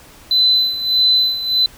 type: tone with tremolo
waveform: triangle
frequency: 4023 Hz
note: B7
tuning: 31 cents sharp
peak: -6 dBFS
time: 0.31-1.66 s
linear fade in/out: 2 ms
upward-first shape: sine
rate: 1.6 Hz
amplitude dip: 80%
effects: tanh soft clip ceiling -8 dBFS + pink hiss -43 dBFS RMS until 1.77 s